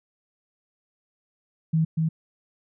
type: tone with echo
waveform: sine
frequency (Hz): 160.4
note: E3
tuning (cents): -47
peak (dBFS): -18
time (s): 1.73-1.85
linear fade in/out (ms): 10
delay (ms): 240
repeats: 1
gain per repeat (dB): -2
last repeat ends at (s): 2.09
effects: none